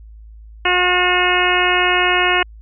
harmonic tone with a mistuned harmonic, 360 Hz, F#4, 47 cents flat, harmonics 1 / 2 / 3 / 4 / 5 / 6 / 7 / 8, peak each -21 / -21 / -21 / -21 / -21 / -21 / -21 / -21 dBFS, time 0.65-2.43 s, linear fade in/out 5 ms, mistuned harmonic 7, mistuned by +24 cents, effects added 54 Hz sine -36 dBFS peak until 2.61 s

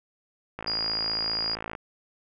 click train, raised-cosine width 0.5 ms, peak -19 dBFS, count 65, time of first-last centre 0.59-1.752 s, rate 55.1 Hz
sine tone, 4858 Hz, D#8, 42 cents flat, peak -26 dBFS, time 0.67-1.55 s, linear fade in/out 2 ms
effects none

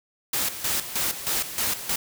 white noise with tremolo, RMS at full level -25 dBFS, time 0.33-1.96 s, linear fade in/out 5 ms, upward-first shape square, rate 3.2 Hz, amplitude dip 70%, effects none

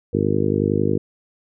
harmonic tone, 51 Hz, G#1, 31 cents flat, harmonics 2 / 3 / 4 / 5 / 6 / 7 / 8 / 9, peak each -25 / -25 / -25 / -25 / -25 / -25 / -25 / -25 dBFS, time 0.13-0.98 s, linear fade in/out 10 ms, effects none

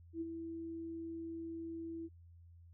sine tone with ADSR envelope, 329.6 Hz, E4, in tune, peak -35 dBFS, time 0.13-2.09 s, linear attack 80 ms, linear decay 29 ms, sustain -6 dB, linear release 37 ms, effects noise-tail reverb RT60 0.1 s tail -22 dB re dry + added 85 Hz sine -56 dBFS peak until 2.73 s

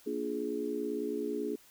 sine chord, Bb dominant seventh, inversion none, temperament just, 233.1 / 291.4 / 349.6 / 419.5 Hz, Bb3 / D4 / F4 / Ab4, 0 / -13 / +2 / +17 cents, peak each -40 / -37 / -40 / -35 dBFS, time 0.06-1.56 s, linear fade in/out 10 ms, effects white hiss -60 dBFS RMS until 1.7 s

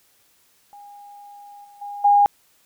sine tone with level steps, 815 Hz, G#5, 33 cents flat, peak -40 / -45 / -30 / -11 dBFS, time 0.73-2.26 s, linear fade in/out 0 ms, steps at 1.64 / 1.81 / 2.04 s, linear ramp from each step 10 ms, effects white hiss -60 dBFS RMS until 2.65 s

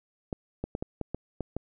clicks, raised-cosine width 2 ms, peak -18 dBFS, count 8, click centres 0.328 / 0.64 / 0.751 / 0.825 / 1.013 / 1.146 / 1.407 / 1.566 s, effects none

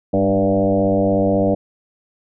sine tone with frequency modulation, 392 Hz, G4, in tune, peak -13 dBFS, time 0.13-1.55 s, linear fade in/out 10 ms, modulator 96.2 Hz, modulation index 2.8, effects none

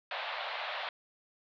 pink band-pass noise, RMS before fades -38 dBFS, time 0.11-0.89 s, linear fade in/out 2 ms, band 580 to 4000 Hz, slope 48 dB/octave, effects none

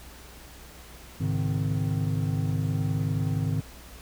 triangle tone cluster, 104.9 / 135.8 / 155.1 / 257.8 Hz, G#2 / C#3 / D#3 / C4, +18 / -35 / -5 / -26 cents, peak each -26 / -30 / -26 / -33 dBFS, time 1.2-3.61 s, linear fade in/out 10 ms, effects added 60 Hz sine -48 dBFS peak until 4.01 s + pink hiss -48 dBFS RMS until 4.01 s

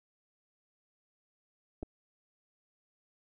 clicks, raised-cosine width 2 ms, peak -27 dBFS, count 2, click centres 1.828 / 1.831 s, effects none

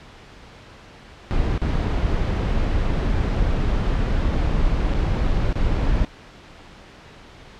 brown noise with dropouts, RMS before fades -20 dBFS, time 1.31-6.05 s, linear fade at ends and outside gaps 0 ms, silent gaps 1.578-1.617 / 4.937-4.945 / 5.528-5.556 s, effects pink hiss -44 dBFS RMS until 7.59 s + low-pass 4000 Hz 12 dB/octave

